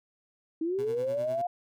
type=linear sweep; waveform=sine; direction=up; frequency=312.4 to 718 Hz; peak=-27 dBFS; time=0.61-1.47 s; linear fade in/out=5 ms
type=tone with tremolo; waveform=20% pulse; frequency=125.1 Hz; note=B2; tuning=23 cents sharp; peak=-34 dBFS; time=0.78-1.42 s; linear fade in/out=10 ms; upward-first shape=triangle; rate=9.8 Hz; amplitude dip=85%
effects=none